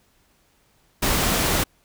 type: noise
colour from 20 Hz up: pink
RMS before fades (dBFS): -21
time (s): 1.02-1.64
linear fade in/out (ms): 10
effects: pink hiss -62 dBFS RMS until 1.84 s